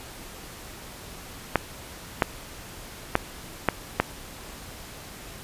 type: clicks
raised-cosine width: 0.5 ms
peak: -3 dBFS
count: 5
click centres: 1.557 / 2.222 / 3.154 / 3.687 / 4 s
effects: pink hiss -42 dBFS RMS until 5.43 s + resampled to 32000 Hz